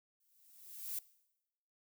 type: noise with exponential growth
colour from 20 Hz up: violet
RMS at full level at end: -38 dBFS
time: 0.2-0.99 s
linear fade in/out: 5 ms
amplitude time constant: 170 ms
effects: noise-tail reverb RT60 0.9 s tail -20 dB re dry